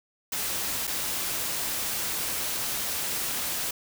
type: noise with dropouts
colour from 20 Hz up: white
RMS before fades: -30 dBFS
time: 0.32-3.71 s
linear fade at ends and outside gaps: 5 ms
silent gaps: 0.871-0.875 s
effects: none